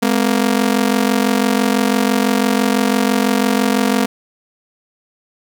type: ring-modulated tone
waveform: sawtooth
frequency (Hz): 233.1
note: A#3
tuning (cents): 0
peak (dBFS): -6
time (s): 0.02-4.06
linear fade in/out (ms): 10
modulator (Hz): 23
effects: none